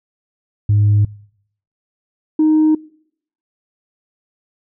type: tone pair in turn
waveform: sine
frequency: 103.7 / 310.7 Hz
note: G#2 / D#4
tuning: -2 / -2 cents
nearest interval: octave + perfect fifth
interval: 1900 cents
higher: second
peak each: -8 dBFS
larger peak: neither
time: 0.69-1.05 / 2.39-2.75 s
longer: neither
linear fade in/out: 5 ms
effects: noise-tail reverb RT60 0.7 s tail -25 dB re dry + tanh soft clip ceiling -7 dBFS